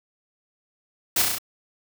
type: noise with echo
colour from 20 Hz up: white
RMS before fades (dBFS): -21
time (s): 1.16-1.22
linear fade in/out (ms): 5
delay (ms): 33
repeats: 5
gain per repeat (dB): -2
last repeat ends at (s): 1.385
effects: none